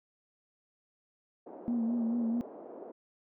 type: band-pass noise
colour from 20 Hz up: white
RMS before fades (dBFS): -47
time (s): 1.46-2.92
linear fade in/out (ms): 10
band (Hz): 280 to 640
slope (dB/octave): 24
type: tone with vibrato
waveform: sine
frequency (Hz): 233.1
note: A#3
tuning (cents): 0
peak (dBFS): -28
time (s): 1.68-2.41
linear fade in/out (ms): 0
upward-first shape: sine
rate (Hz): 4.6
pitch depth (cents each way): 50
effects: none